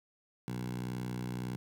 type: tone with high-pass filter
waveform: 10% pulse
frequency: 61.74 Hz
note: B1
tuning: in tune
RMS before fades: -38 dBFS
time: 0.48-1.56 s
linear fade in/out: 0 ms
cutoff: 140 Hz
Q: 3.4
effects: none